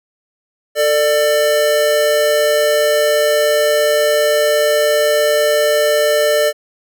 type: tone pair together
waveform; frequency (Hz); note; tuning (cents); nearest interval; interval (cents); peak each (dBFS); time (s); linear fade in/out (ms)
square; 445.7 / 595; A4 / D5; +22 / +22; perfect fourth; 500; -18 / -13; 0.75-6.53; 50
effects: none